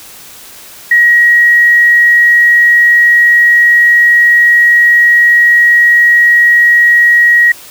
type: tone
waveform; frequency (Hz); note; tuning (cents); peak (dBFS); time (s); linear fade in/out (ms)
sine; 1900; A#6; +33; -3; 0.91-7.52; 5
effects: white hiss -33 dBFS RMS until 7.7 s